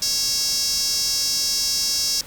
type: tone with high-pass filter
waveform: sawtooth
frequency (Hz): 550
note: C#5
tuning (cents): -14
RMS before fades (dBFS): -22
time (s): 0.02-2.21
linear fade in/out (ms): 2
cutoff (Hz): 5400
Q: 5.7
effects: pink hiss -42 dBFS RMS until 2.26 s